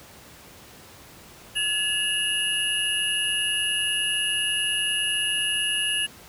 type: tone cluster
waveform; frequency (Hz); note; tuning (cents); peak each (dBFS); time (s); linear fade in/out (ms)
sine; 1703 / 2676 / 2866 / 10830; G#6 / E7 / F7 / E9; +43 / +25 / +44 / +46; -31 / -32 / -24 / -30; 1.55-6.07; 20
effects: pink hiss -47 dBFS RMS until 6.28 s + high-pass 60 Hz 12 dB/octave